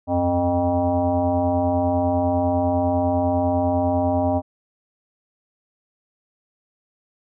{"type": "tone with frequency modulation", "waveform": "sine", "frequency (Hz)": 440, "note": "A4", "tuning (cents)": 0, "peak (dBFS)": -17, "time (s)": [0.07, 4.42], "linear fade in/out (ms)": 50, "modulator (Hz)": 174, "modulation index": 2.2, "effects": []}